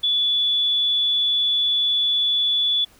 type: tone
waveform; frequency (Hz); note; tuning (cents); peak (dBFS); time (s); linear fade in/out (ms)
sine; 3442; A7; -39; -17; 0.03-2.85; 10
effects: pink hiss -53 dBFS RMS until 2.99 s